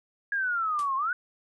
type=exponential two-way sweep; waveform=sine; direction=down then up; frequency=1661.2 to 1046.5 to 1520 Hz; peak=-25 dBFS; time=0.32-1.13 s; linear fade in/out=2 ms; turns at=0.96 s
type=noise with exponential decay; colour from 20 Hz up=white; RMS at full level=-39 dBFS; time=0.79-0.92 s; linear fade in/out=0 ms; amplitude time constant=27 ms
effects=resampled to 24000 Hz